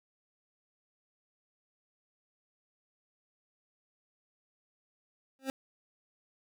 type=tone with exponential growth; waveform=25% pulse; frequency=266.5 Hz; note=C4; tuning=32 cents sharp; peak=-24 dBFS; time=5.39-5.5 s; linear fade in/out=1 ms; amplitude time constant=22 ms; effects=none